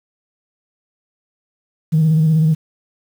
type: tone with vibrato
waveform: sine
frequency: 157.8 Hz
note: D#3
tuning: 25 cents sharp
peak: -9 dBFS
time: 1.92-2.55 s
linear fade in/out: 20 ms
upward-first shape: square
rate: 16 Hz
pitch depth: 37 cents each way
effects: tanh soft clip ceiling -7 dBFS + 7-bit